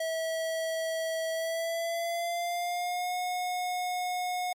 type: tone with pitch glide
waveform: square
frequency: 649 to 724.3 Hz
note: E5 to F#5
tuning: -27 to -37 cents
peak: -30 dBFS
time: 0-4.53 s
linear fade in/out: 5 ms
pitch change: +190 cents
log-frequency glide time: 1.31-3.16 s
effects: MP3 64 kbps